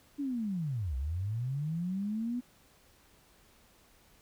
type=linear two-way sweep; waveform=sine; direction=down then up; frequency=293.4 to 61.74 to 250.2 Hz; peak=-31 dBFS; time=0.18-2.41 s; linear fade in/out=20 ms; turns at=0.96 s; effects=pink hiss -63 dBFS RMS until 4.21 s